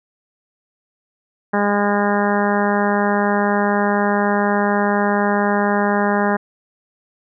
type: harmonic tone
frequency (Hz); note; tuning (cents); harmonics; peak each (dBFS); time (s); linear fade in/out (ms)
204.1; G#3; -30; 1 / 2 / 3 / 4 / 5 / 6 / 7 / 8 / 9; -19 / -22 / -23 / -22 / -25 / -29 / -28 / -26 / -29; 1.53-6.37; 10
effects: none